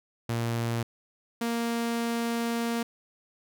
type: tone pair in turn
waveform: sawtooth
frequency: 116.54 / 233.1 Hz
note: A#2 / A#3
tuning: 0 / 0 cents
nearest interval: octave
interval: 1200 cents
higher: second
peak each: -23 dBFS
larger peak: neither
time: 0.29-0.83 / 1.41-2.83 s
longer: second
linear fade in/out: 5 ms
effects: none